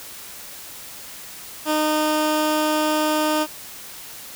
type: tone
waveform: 15% pulse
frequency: 306.8 Hz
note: D#4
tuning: 24 cents flat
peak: -12 dBFS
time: 1.65-3.47 s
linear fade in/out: 50 ms
effects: white hiss -38 dBFS RMS until 4.35 s